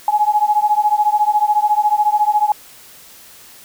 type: beating tone pair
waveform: sine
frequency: 834 / 848 Hz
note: G#5 / G#5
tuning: +7 / +36 cents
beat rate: 14 Hz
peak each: -15 dBFS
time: 0.08-2.52 s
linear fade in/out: 2 ms
effects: white hiss -42 dBFS RMS until 3.64 s